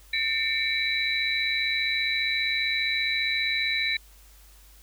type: tone cluster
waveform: sine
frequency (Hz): 1807 / 2170 / 2305 / 3937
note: A6 / C#7 / D7 / B7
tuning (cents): +46 / -37 / -33 / -6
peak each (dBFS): -31 / -33 / -27 / -28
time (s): 0.13-3.97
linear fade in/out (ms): 5
effects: added 50 Hz sine -51 dBFS peak until 4.82 s + white hiss -56 dBFS RMS until 4.82 s